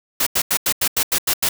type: noise bursts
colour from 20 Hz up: white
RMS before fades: -18 dBFS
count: 9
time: 0.2-1.49 s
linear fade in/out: 5 ms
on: 66 ms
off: 87 ms
effects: none